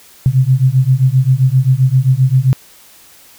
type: beating tone pair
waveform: sine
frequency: 126.9 / 134.5 Hz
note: B2 / C3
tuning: +47 / +48 cents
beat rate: 7.6 Hz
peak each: -11 dBFS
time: 0.26-2.53 s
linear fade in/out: 0 ms
effects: white hiss -43 dBFS RMS until 3.38 s